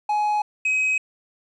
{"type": "tone pair in turn", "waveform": "triangle", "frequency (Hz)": [840, 2535], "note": ["G#5", "D#7"], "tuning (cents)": [19, 32], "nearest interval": "octave + perfect fifth", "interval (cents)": 1913, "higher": "second", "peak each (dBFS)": -17, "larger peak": "neither", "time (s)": [[0.09, 0.42], [0.65, 0.98]], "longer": "neither", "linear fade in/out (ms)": 5, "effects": ["resampled to 22050 Hz", "9-bit"]}